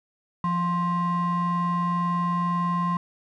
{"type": "ring-modulated tone", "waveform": "triangle", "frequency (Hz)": 439, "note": "A4", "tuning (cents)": -4, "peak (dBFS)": -17, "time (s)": [0.44, 2.97], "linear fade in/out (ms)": 2, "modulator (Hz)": 613, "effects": []}